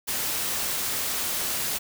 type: noise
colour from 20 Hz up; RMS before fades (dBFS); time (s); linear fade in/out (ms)
white; -28; 0.07-1.79; 20
effects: none